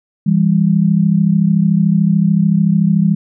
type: tone pair together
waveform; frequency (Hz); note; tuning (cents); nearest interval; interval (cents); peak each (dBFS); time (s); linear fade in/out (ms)
sine; 165.9 / 199.5; E3 / G3; +11 / +31; minor third; 320; -12; 0.26-3.15; 10
effects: none